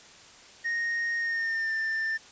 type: tone with pitch glide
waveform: triangle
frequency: 1860 to 1786.3 Hz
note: A#6 to A6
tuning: -4 to +26 cents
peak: -25 dBFS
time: 0.64-2.18 s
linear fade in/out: 20 ms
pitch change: -70 cents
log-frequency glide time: 1.18-1.73 s
effects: white hiss -51 dBFS RMS until 2.31 s + resampled to 16000 Hz